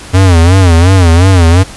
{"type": "tone with vibrato", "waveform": "square", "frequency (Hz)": 88.9, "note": "F2", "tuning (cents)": 31, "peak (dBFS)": -3, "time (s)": [0.13, 1.64], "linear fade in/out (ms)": 20, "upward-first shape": "sine", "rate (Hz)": 2.8, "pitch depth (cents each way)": 140, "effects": ["pink hiss -29 dBFS RMS until 1.76 s", "resampled to 24000 Hz"]}